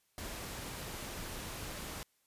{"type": "noise", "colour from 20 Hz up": "pink", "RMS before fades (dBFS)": -43, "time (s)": [0.18, 2.03], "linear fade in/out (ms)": 0, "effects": ["white hiss -75 dBFS RMS until 2.26 s", "resampled to 32000 Hz"]}